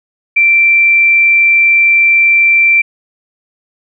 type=tone; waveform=sine; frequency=2349 Hz; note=D7; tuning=in tune; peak=-5 dBFS; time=0.36-2.82 s; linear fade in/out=10 ms; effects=none